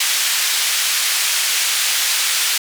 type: band-pass noise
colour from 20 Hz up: pink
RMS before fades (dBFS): -18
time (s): 0-2.58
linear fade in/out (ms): 5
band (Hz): 2300 to 12000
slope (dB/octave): 12
effects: none